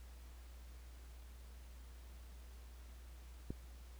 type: click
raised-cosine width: 3 ms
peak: -29 dBFS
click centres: 3.505 s
effects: added 60 Hz sine -52 dBFS peak until 3.99 s + pink hiss -65 dBFS RMS until 3.99 s

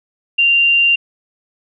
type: tone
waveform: sine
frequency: 2779 Hz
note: F7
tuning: 9 cents flat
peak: -9 dBFS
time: 0.38-0.96 s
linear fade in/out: 10 ms
effects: none

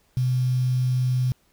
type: tone with quantisation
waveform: sine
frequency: 127 Hz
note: B2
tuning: 49 cents sharp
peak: -19 dBFS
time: 0.17-1.32 s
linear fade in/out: 0 ms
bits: 7
effects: pink hiss -64 dBFS RMS until 1.52 s

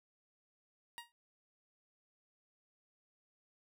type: tone with exponential decay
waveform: 15% pulse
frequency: 943 Hz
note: A#5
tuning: 20 cents sharp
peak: -35 dBFS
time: 0.98-1.12 s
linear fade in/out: 0 ms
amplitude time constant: 29 ms
effects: none

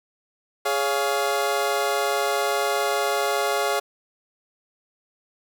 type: chord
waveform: 25% pulse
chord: Db major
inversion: second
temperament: equal with one note detuned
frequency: 415.3 / 560.2 / 698.5 Hz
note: Ab4 / Db5 / F5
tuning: 0 / +18 / 0 cents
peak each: -22 dBFS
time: 0.65-3.8 s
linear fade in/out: 10 ms
effects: none

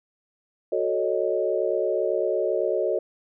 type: chord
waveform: sine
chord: D# half-diminished seventh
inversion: first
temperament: equal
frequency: 370 / 440 / 554.4 / 622.3 Hz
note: F#4 / A4 / C#5 / D#5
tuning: 0 / 0 / 0 / 0 cents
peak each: -27 dBFS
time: 0.72-2.99 s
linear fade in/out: 5 ms
effects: none

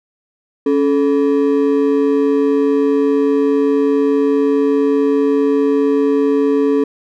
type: ring-modulated tone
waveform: triangle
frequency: 356.5 Hz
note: F4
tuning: 36 cents sharp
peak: -6 dBFS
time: 0.66-6.84 s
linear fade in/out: 5 ms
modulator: 77.6 Hz
effects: none

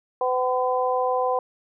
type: harmonic tone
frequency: 253.2 Hz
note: B3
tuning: 43 cents sharp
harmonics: 2 / 3 / 4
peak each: -23 / -25 / -26 dBFS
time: 0.21-1.39 s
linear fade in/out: 2 ms
effects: none

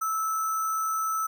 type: tone with sample-and-hold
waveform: sine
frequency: 1312 Hz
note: E6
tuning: 9 cents flat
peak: -25 dBFS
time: 0.01-1.27 s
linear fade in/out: 10 ms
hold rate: 7350 Hz
effects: none

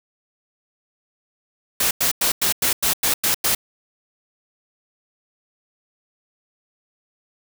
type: noise bursts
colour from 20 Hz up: white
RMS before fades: -19 dBFS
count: 9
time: 1.8-3.55 s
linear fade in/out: 5 ms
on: 110 ms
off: 95 ms
effects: none

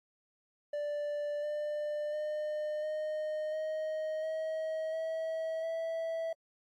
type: tone with pitch steps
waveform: triangle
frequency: 587.3 / 596.5 / 605.9 / 615.4 / 625.1 / 634.9 / 644.9 / 655 Hz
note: D5 / D5 / D#5 / D#5 / D#5 / D#5 / E5 / E5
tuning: 0 / +27 / -46 / -19 / +8 / +35 / -38 / -11 cents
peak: -31 dBFS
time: 0.73-6.33 s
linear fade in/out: 5 ms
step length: 700 ms
effects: AAC 64 kbps

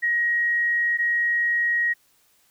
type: tone pair in turn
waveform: sine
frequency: 1890 / 1890 Hz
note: A#6 / A#6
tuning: +23 / +23 cents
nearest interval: unison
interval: 0 cents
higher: neither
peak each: -19 dBFS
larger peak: neither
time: 0.02-0.98 / 0.98-1.94 s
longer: neither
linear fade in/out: 20 ms
effects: white hiss -62 dBFS RMS until 2.5 s

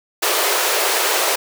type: high-pass noise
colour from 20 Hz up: pink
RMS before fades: -18 dBFS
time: 0.22-1.36 s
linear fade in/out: 10 ms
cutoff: 380 Hz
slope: 48 dB/octave
effects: none

